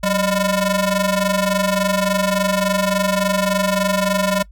sawtooth ring-modulated tone, 400.5 Hz, G4, 37 cents sharp, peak -9 dBFS, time 0.03-4.43 s, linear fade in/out 10 ms, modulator 212 Hz, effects noise-tail reverb RT60 0.1 s tail -23 dB re dry + added 50 Hz sine -40 dBFS peak until 4.51 s

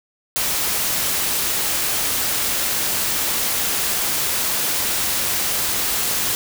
white noise, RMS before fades -21 dBFS, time 0.36-6.35 s, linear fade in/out 0 ms, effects none

